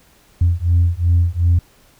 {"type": "beating tone pair", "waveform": "sine", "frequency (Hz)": [85, 87.7], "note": ["F2", "F2"], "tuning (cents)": [-46, 8], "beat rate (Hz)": 2.7, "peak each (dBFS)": -14, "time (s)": [0.41, 1.59], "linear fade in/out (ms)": 5, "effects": ["tanh soft clip ceiling -7 dBFS", "pink hiss -52 dBFS RMS until 1.99 s"]}